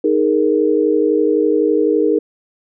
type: chord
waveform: sine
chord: D# suspended fourth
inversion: none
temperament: just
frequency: 311.1 / 414.8 / 466.7 Hz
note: D#4 / G#4 / A#4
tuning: 0 / -2 / +2 cents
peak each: -16 dBFS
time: 0.04-2.19 s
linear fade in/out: 5 ms
effects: none